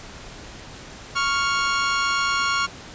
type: tone pair together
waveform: sawtooth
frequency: 1108.7 / 1398 Hz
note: C#6 / F6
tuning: 0 / +1 cents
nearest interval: major third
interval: 401 cents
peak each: -19 dBFS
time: 1.15-2.67 s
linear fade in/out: 20 ms
effects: pink hiss -40 dBFS RMS until 2.94 s + resampled to 16000 Hz